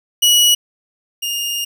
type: tone pair in turn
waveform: sawtooth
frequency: 2920 / 2832 Hz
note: F#7 / F7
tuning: -24 / +23 cents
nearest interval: minor second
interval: 53 cents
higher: first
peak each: -6 / -16 dBFS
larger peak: first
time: 0.22-0.55 / 1.22-1.65 s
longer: second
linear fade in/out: 10 ms
effects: none